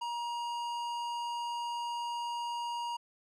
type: tone with tanh clipping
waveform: sine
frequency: 948 Hz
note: A#5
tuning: 29 cents sharp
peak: -36 dBFS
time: 0.01-2.97 s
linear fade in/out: 10 ms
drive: 15 dB
effects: none